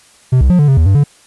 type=tone with pitch steps; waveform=triangle; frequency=128 / 65.1 / 178.9 / 146.9 / 134.9 / 80.2 / 97.4 / 144.2 Hz; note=C3 / C2 / F3 / D3 / C#3 / E2 / G2 / D3; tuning=-38 / -8 / +42 / +1 / -47 / -47 / -11 / -31 cents; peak=-4 dBFS; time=0.32-1.04 s; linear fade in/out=10 ms; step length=90 ms; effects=white hiss -46 dBFS RMS until 1.26 s + resampled to 24000 Hz